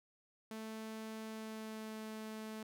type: tone with pitch glide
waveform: sawtooth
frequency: 220 to 218 Hz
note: A3 to A3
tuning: 0 to -16 cents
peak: -40 dBFS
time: 0.51-2.63 s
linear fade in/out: 2 ms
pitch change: -16 cents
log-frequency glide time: 1.25-1.99 s
effects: none